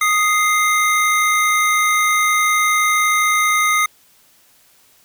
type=tone pair together; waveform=square; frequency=1244.5 / 2094 Hz; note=D#6 / C7; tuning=0 / +1 cents; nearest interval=major sixth; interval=901 cents; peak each=-17 dBFS; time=0.01-3.86 s; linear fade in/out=5 ms; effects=white hiss -53 dBFS RMS until 5.04 s